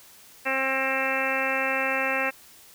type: harmonic tone with a mistuned harmonic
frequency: 266.3 Hz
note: C4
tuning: 31 cents sharp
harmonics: 1 / 2 / 3 / 4 / 5 / 6 / 7 / 8 / 9 / 10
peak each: -36 / -30 / -33 / -35 / -34 / -32 / -31 / -34 / -33 / -30 dBFS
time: 0.45-2.31 s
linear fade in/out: 20 ms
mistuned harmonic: 9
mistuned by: -28 cents
effects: white hiss -51 dBFS RMS until 2.74 s